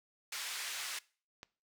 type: band-pass noise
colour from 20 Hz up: pink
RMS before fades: -41 dBFS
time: 0.32-0.99 s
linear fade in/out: 5 ms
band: 1700 to 10000 Hz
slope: 12 dB/octave
type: click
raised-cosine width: 0.2 ms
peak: -29 dBFS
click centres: 1.431 s
effects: noise-tail reverb RT60 0.4 s tail -22 dB re dry